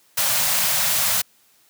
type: band-stop noise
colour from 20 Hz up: white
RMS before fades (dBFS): -20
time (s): 0.17-1.22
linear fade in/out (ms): 10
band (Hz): 210 to 520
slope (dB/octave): 96
effects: white hiss -58 dBFS RMS until 1.69 s + high-pass 100 Hz 12 dB/octave